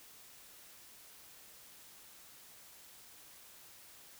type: silence
effects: white hiss -57 dBFS RMS until 4.19 s